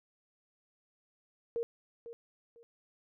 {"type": "tone with echo", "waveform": "sine", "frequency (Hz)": 466.2, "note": "A#4", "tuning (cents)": 0, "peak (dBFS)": -31, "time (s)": [1.56, 1.63], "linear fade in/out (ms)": 0, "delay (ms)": 500, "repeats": 2, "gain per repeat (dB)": -12, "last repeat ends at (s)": 2.63, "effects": []}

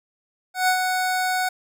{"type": "tone with ADSR envelope", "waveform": "25% pulse", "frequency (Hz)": 740, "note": "F#5", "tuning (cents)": 0, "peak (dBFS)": -12, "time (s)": [0.54, 1.49], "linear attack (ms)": 140, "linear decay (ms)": 84, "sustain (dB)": -5, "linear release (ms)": 7, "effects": []}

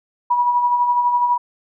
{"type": "tone with tremolo", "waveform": "sine", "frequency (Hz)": 971, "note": "B5", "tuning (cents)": -30, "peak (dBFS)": -12, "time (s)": [0.3, 1.38], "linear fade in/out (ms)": 10, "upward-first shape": "sine", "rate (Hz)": 12, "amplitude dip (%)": 45, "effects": []}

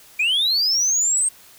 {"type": "linear sweep", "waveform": "sine", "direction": "up", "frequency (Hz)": [2349, 8490], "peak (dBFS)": -14, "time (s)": [0.19, 1.29], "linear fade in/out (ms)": 10, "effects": ["tanh soft clip ceiling -15 dBFS", "white hiss -48 dBFS RMS until 1.58 s"]}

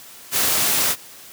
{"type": "noise", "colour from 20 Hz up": "white", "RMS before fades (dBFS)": -19, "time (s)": [0.31, 0.96], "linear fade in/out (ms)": 50, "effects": ["white hiss -42 dBFS RMS until 1.32 s", "high-pass 80 Hz 12 dB/octave"]}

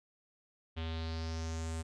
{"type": "tone with low-pass filter sweep", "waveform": "square", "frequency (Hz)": 81.2, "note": "E2", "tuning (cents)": -26, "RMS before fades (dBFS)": -38, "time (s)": [0.76, 1.83], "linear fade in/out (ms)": 20, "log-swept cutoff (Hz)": [3200, 8600], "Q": 3.7, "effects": []}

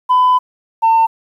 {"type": "tone pair in turn", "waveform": "sine", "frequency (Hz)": [1004, 902.1], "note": ["B5", "A5"], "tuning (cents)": [28, 43], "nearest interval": "major second", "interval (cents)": 185, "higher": "first", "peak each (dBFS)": -6, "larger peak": "neither", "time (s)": [[0.09, 0.39], [0.82, 1.07]], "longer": "first", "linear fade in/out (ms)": 20, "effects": ["tanh soft clip ceiling -6 dBFS", "8-bit"]}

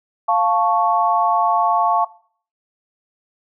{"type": "chord", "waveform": "sine", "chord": "F augmented", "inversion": "none", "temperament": "equal", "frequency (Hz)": [698.5, 880, 1108.7], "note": ["F5", "A5", "C#6"], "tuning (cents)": [0, 0, 0], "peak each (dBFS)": -18, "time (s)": [0.28, 2.05], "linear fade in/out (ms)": 10, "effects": ["noise-tail reverb RT60 0.5 s tail -20 dB re dry"]}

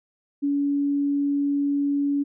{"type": "tone", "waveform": "sine", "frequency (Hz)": 283.9, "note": "C#4", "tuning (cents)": 41, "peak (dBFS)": -20, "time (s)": [0.42, 2.24], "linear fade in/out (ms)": 20, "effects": []}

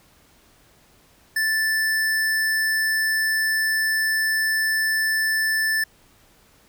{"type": "tone", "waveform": "square", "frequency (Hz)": 1760, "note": "A6", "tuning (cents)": 0, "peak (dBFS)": -20, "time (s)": [1.36, 5.84], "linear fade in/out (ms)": 5, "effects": ["pink hiss -56 dBFS RMS until 6.68 s"]}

